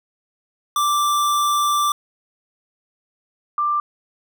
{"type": "tone pair in turn", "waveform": ["square", "sine"], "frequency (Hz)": [1174.7, 1183.6], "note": ["D6", "D6"], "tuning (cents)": [0, 13], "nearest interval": "unison", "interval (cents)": 13, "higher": "second", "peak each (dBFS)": -17, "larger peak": "neither", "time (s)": [[0.76, 1.92], [3.58, 3.8]], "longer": "first", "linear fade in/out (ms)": 2, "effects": []}